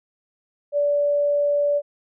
sine tone, 579 Hz, D5, 25 cents flat, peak -17 dBFS, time 0.72-1.82 s, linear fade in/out 50 ms, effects none

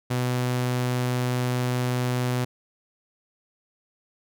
sawtooth tone, 124.8 Hz, B2, 19 cents sharp, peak -19 dBFS, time 0.1-2.45 s, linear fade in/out 10 ms, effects none

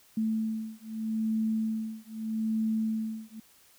sine beating tone pair, 220 / 220.8 Hz, A3 / A3, 0 / +6 cents, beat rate 0.8 Hz, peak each -31 dBFS, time 0.17-3.4 s, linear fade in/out 5 ms, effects white hiss -60 dBFS RMS until 3.78 s

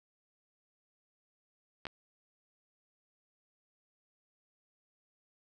clicks, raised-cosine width 0.3 ms, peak -23 dBFS, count 2, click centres 1.854 / 1.868 s, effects none

